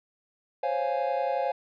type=chord; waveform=triangle; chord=Db major seventh; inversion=third; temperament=equal; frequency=523.3 / 554.4 / 698.5 / 830.6 Hz; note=C5 / Db5 / F5 / Ab5; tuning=0 / 0 / 0 / 0 cents; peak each=-29 dBFS; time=0.63-1.52 s; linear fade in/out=5 ms; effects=resampled to 11025 Hz